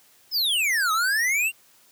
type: exponential two-way sweep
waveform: square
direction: down then up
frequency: 5330 to 1246 to 2835 Hz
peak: -21 dBFS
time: 0.31-1.52 s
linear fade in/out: 50 ms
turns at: 0.92 s
effects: white hiss -57 dBFS RMS until 1.91 s + high-pass 80 Hz 12 dB/octave